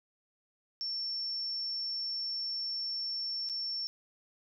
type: tone with dropouts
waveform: sine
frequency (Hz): 5430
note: F8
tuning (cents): -50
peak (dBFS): -33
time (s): 0.81-3.87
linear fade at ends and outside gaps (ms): 0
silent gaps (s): 3.489-3.497
effects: none